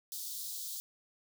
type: high-pass noise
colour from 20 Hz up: white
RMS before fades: -41 dBFS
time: 0.12-0.8 s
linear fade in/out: 0 ms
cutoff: 3600 Hz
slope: 48 dB/octave
effects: none